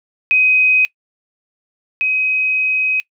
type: tone pair in turn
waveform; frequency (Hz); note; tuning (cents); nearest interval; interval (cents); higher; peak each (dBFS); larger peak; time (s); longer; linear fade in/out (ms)
sine; 2517 / 2528; D#7 / D#7; +19 / +27; unison; 8; second; -9 / -13; first; 0.31-0.85 / 2.01-3; second; 0
effects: noise-tail reverb RT60 0.1 s tail -22 dB re dry